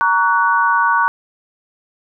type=chord; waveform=sine; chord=F# major; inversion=first; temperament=equal with one note detuned; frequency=932.3 / 1129.4 / 1480 Hz; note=A#5 / C#6 / F#6; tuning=0 / +32 / 0 cents; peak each=-16 dBFS; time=0.01-1.08 s; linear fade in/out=0 ms; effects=none

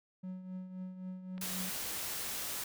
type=tone with tremolo; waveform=triangle; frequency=185 Hz; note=F#3; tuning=in tune; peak=-36 dBFS; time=0.23-1.7 s; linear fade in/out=10 ms; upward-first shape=triangle; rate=3.8 Hz; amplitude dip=65%
type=click; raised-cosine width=0.3 ms; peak=-34 dBFS; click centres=1.38 s
type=noise; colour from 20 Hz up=white; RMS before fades=-39 dBFS; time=1.41-2.64 s; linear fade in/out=5 ms
effects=none

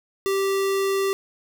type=tone; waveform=square; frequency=390.5 Hz; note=G4; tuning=7 cents flat; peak=-21 dBFS; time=0.26-1.13 s; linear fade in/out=0 ms; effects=none

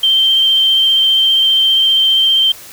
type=tone with vibrato; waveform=sine; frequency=3136 Hz; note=G7; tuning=in tune; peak=-8 dBFS; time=0.03-2.52 s; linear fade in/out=5 ms; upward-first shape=triangle; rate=15 Hz; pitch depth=17 cents each way; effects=white hiss -35 dBFS RMS until 2.72 s

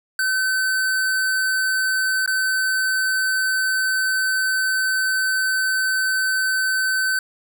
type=tone with dropouts; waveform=square; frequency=1529 Hz; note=G6; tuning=44 cents flat; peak=-19 dBFS; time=0.19-7.19 s; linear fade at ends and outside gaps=2 ms; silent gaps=2.261-2.276 s; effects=none

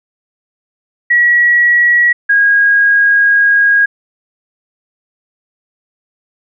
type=tone pair in turn; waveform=sine; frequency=1922 / 1637.8 Hz; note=B6 / G#6; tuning=-48 / -25 cents; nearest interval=minor third; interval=277 cents; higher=first; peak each=-6 dBFS; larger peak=neither; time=1.1-2.13 / 2.29-3.86 s; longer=second; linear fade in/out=10 ms; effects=none

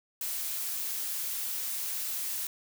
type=noise; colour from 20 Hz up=blue; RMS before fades=-34 dBFS; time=0.21-2.47 s; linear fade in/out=2 ms; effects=none

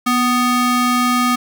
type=ring-modulated tone; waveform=square; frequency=497.6 Hz; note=B4; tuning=13 cents sharp; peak=-11 dBFS; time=0.06-1.36 s; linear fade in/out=10 ms; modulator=743 Hz; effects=none

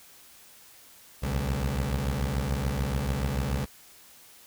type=beating tone pair; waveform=20% pulse; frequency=63.7 / 70.6 Hz; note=C2 / C#2; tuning=-46 / +32 cents; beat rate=6.9 Hz; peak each=-25 / -24 dBFS; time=1.22-3.66 s; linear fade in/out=20 ms; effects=white hiss -53 dBFS RMS until 4.46 s

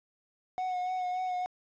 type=tone with vibrato; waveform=triangle; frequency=733 Hz; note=F#5; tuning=16 cents flat; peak=-28 dBFS; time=0.58-1.46 s; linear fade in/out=0 ms; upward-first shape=sine; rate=3.5 Hz; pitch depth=25 cents each way; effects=resampled to 16000 Hz + 10-bit

